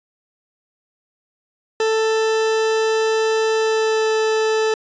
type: tone with pitch glide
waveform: 40% pulse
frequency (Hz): 441.7 to 438.4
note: A4 to A4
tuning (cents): +7 to -6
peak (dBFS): -15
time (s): 1.8-4.74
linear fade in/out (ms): 2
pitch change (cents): -13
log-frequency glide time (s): 3.56-4.12
effects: resampled to 16000 Hz